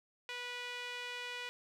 sawtooth tone with band-pass filter, 489.7 Hz, B4, 15 cents flat, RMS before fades -43 dBFS, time 0.29-1.49 s, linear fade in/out 0 ms, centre 2600 Hz, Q 1.7, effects none

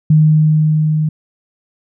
sine tone with level ramp, 154.6 Hz, D#3, 11 cents flat, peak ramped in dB -5 to -12 dBFS, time 0.1-1.09 s, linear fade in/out 5 ms, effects none

